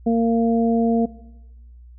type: harmonic tone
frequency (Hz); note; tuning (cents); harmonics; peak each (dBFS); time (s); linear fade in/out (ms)
230; A#3; -23; 1 / 2 / 3; -16 / -22 / -26; 0.06-1.06; 10
effects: noise-tail reverb RT60 1.0 s tail -18 dB re dry + added 60 Hz sine -41 dBFS peak until 1.98 s